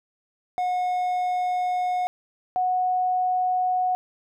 triangle / sine tone pair in turn, 726 / 734.4 Hz, F#5 / F#5, -33 / -13 cents, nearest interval unison, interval 20 cents, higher second, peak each -20 dBFS, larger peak neither, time 0.58-2.07 / 2.56-3.95 s, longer first, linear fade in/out 0 ms, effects none

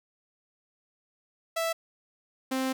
sawtooth tone pair in turn, 659.3 / 262.3 Hz, E5 / C4, 0 / +4 cents, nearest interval octave + major third, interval 1596 cents, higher first, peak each -23 dBFS, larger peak neither, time 1.56-1.73 / 2.51-2.73 s, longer second, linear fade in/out 10 ms, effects none

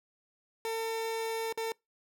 30% pulse tone with dropouts, 450.8 Hz, A4, 42 cents sharp, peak -29 dBFS, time 0.65-1.72 s, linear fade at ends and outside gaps 1 ms, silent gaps 1.525-1.575 s, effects noise-tail reverb RT60 0.2 s tail -25 dB re dry

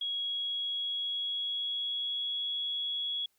sine tone with pitch glide, 3317 to 3350 Hz, G#7 to G#7, -3 to +14 cents, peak -31 dBFS, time 0.01-3.26 s, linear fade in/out 5 ms, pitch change +17 cents, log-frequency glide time 0.19-2.53 s, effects white hiss -74 dBFS RMS until 3.38 s

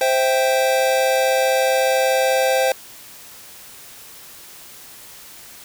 square chord, C major, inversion none, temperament equal, 523.3 / 659.3 / 784 Hz, C5 / E5 / G5, 0 / 0 / 0 cents, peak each -18 / -24 / -22 dBFS, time 0.01-2.72 s, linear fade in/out 2 ms, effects white hiss -41 dBFS RMS until 5.64 s

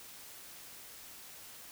silence, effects white hiss -51 dBFS RMS until 1.71 s

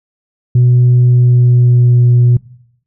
sine tone with pitch glide, 123.47 to 121.7 Hz, B2 to B2, 0 to -25 cents, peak -3 dBFS, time 0.55-2.37 s, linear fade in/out 5 ms, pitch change -25 cents, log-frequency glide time 1.03-2.08 s, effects noise-tail reverb RT60 0.8 s tail -23 dB re dry + tanh soft clip ceiling -3 dBFS

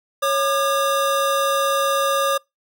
square tone pair together, 552 / 1203.2 Hz, C#5 / D6, -7 / +42 cents, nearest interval octave + minor second, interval 1349 cents, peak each -21 dBFS, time 0.22-2.38 s, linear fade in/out 10 ms, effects noise-tail reverb RT60 0.2 s tail -26 dB re dry

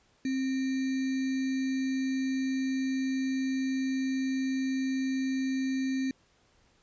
sine tone with sample-and-hold, 264.5 Hz, C4, 19 cents sharp, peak -27 dBFS, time 0.25-6.11 s, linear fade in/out 2 ms, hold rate 2100 Hz, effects pink hiss -66 dBFS RMS until 6.82 s + resampled to 16000 Hz

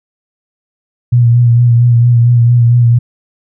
sine tone with vibrato, 119.6 Hz, A#2, 45 cents sharp, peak -4 dBFS, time 1.12-2.99 s, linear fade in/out 10 ms, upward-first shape sine, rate 4.4 Hz, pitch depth 33 cents each way, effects none

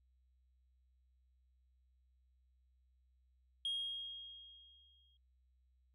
sine tone with exponential decay, 3258 Hz, G#7, 34 cents flat, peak -33 dBFS, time 3.65-5.17 s, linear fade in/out 2 ms, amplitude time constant 330 ms, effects tanh soft clip ceiling -34 dBFS + added 63 Hz sine -70 dBFS peak until 5.94 s

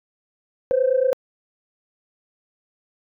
sine tone pair together, 504 / 532.7 Hz, B4 / C5, +35 / +31 cents, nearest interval minor second, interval 96 cents, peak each -18 dBFS, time 0.71-1.13 s, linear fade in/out 0 ms, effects tanh soft clip ceiling -10 dBFS

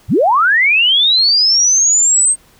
sine linear sweep, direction up, 57.2 to 8460 Hz, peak -8 dBFS, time 0.08-2.36 s, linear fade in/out 50 ms, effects pink hiss -49 dBFS RMS until 2.59 s

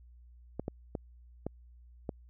clicks, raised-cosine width 2 ms, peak -21 dBFS, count 5, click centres 0.596 / 0.681 / 0.952 / 1.466 / 2.092 s, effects added 60 Hz sine -53 dBFS peak until 2.29 s

